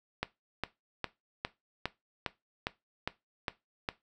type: click train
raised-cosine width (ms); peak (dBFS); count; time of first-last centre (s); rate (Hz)
0.3; -15; 10; 0.23-3.889; 2.46
effects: noise-tail reverb RT60 0.2 s tail -17 dB re dry